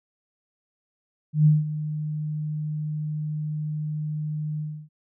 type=tone with ADSR envelope; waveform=sine; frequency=152.3 Hz; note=D#3; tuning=37 cents flat; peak=-12 dBFS; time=1.33-4.89 s; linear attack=130 ms; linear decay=180 ms; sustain=-14 dB; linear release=300 ms; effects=none